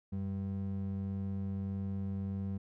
triangle ring-modulated tone, 144.9 Hz, D3, 23 cents flat, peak -29 dBFS, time 0.12-2.58 s, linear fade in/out 10 ms, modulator 50.8 Hz, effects none

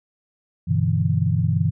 sine chord, E minor seventh, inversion first, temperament equal, 98 / 123.47 / 146.83 / 164.81 Hz, G2 / B2 / D3 / E3, 0 / 0 / 0 / 0 cents, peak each -22 / -23 / -24 / -22 dBFS, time 0.67-1.71 s, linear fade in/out 20 ms, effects none

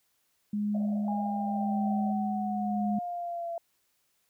sine tone with tremolo, 207.7 Hz, G#3, in tune, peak -26 dBFS, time 0.53-2.99 s, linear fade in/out 5 ms, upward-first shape sine, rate 0.9 Hz, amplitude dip 40%
pink band-pass noise, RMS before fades -44 dBFS, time 0.74-2.13 s, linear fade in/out 10 ms, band 600 to 710 Hz, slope 96 dB/octave
sine linear sweep, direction down, 819 to 675 Hz, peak -32 dBFS, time 1.08-3.58 s, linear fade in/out 2 ms
effects white hiss -73 dBFS RMS until 4.29 s

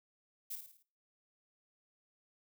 violet noise with echo, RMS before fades -41 dBFS, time 0.5-0.56 s, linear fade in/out 10 ms, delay 54 ms, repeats 5, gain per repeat -6 dB, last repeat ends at 0.83 s, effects noise-tail reverb RT60 0.4 s tail -20 dB re dry

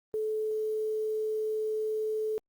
sine tone with quantisation, 433.2 Hz, A4, 27 cents flat, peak -28 dBFS, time 0.14-2.38 s, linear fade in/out 0 ms, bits 9, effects Opus 24 kbps

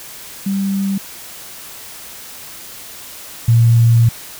sine tone pair in turn, 196 / 116.31 Hz, G3 / A#2, 0 / -3 cents, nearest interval major sixth, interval 903 cents, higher first, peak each -15 / -7 dBFS, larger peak second, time 0.46-0.98 / 3.48-4.09 s, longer second, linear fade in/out 5 ms, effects white hiss -34 dBFS RMS until 4.39 s

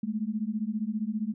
sine beating tone pair, 207.7 / 222.7 Hz, G#3 / A3, 0 / +21 cents, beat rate 15 Hz, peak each -31 dBFS, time 0.03-1.34 s, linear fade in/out 5 ms, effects none

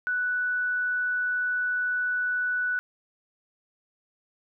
sine tone, 1483 Hz, F#6, 4 cents sharp, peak -24 dBFS, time 0.07-2.79 s, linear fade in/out 0 ms, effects none

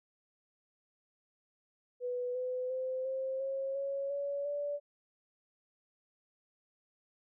sine tone with pitch steps, 493.9 / 505.2 / 516.7 / 528.4 / 540.5 / 552.8 / 565.4 / 578.3 Hz, B4 / B4 / C5 / C5 / C#5 / C#5 / C#5 / D5, 0 / +39 / -22 / +17 / -44 / -5 / +34 / -27 cents, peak -33 dBFS, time 2-4.8 s, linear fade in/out 50 ms, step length 350 ms, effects none

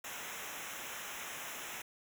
pink noise with comb filter, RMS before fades -44 dBFS, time 0.04-1.82 s, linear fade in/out 5 ms, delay 0.22 ms, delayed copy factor -1, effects none

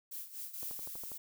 violet noise with tremolo, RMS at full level -42 dBFS, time 0.11-0.86 s, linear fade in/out 10 ms, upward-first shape sine, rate 4.1 Hz, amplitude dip 75%
violet noise, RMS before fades -44 dBFS, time 0.53-1.18 s, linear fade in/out 10 ms
click train, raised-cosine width 1 ms, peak -36 dBFS, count 7, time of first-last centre 0.63-1.118 s, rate 12.3 Hz
effects none

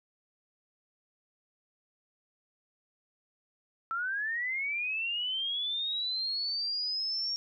sine linear sweep, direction up, 1318.5 to 5570 Hz, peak -30 dBFS, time 3.91-7.36 s, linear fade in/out 0 ms, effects none

